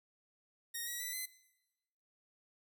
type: tone with pitch steps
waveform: 5% pulse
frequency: 1864.7 / 1920.4 / 1977.9 / 2037 Hz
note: A#6 / B6 / B6 / C7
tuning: 0 / -49 / +2 / -47 cents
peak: -29 dBFS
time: 0.74-1.26 s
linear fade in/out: 10 ms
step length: 130 ms
effects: noise-tail reverb RT60 1.0 s tail -19 dB re dry